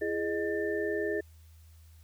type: tone cluster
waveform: sine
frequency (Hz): 336.2 / 415.8 / 615 / 1785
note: E4 / G#4 / D#5 / A6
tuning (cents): +34 / +2 / -20 / +24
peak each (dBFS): -35 / -31 / -37 / -37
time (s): 0.01-1.21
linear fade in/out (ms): 10
effects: added 80 Hz sine -52 dBFS peak until 2.03 s + white hiss -66 dBFS RMS until 2.03 s